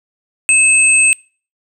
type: tone pair together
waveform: sine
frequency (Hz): 2605 / 8357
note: E7 / C9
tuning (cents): -21 / -3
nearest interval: octave + minor sixth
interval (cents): 2018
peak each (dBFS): -10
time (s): 0.49-1.13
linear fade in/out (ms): 0
effects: noise-tail reverb RT60 0.4 s tail -26 dB re dry